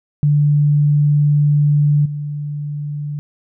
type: tone with level steps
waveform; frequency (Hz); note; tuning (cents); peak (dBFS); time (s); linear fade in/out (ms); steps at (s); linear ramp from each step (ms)
sine; 146.83; D3; 0; -10 / -21; 0.23-3.19; 0; 2.05; 10
effects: none